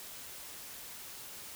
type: silence
effects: white hiss -47 dBFS RMS until 1.55 s